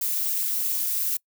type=noise with amplitude modulation; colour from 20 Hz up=violet; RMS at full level=-22 dBFS; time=0.01-1.17 s; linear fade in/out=5 ms; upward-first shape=sine; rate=220 Hz; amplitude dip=85%; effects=noise-tail reverb RT60 0.1 s tail -25 dB re dry